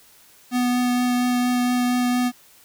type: tone with vibrato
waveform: square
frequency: 246.9 Hz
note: B3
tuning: in tune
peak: -19 dBFS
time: 0.51-2.32 s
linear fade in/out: 50 ms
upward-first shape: triangle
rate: 4.3 Hz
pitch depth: 10 cents each way
effects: white hiss -52 dBFS RMS until 2.64 s